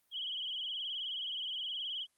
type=tone with vibrato; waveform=sine; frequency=3120 Hz; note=G7; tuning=9 cents flat; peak=-36 dBFS; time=0.11-2.07 s; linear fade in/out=50 ms; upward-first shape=sine; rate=19 Hz; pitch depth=100 cents each way; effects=white hiss -75 dBFS RMS until 2.17 s + Opus 32 kbps